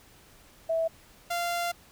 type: tone pair in turn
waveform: sine / sawtooth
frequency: 654 / 692.9 Hz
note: E5 / F5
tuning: -14 / -14 cents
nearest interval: minor second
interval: 100 cents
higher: second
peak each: -24 dBFS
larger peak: neither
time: 0.69-0.88 / 1.3-1.72 s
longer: second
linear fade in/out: 10 ms
effects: pink hiss -56 dBFS RMS until 1.91 s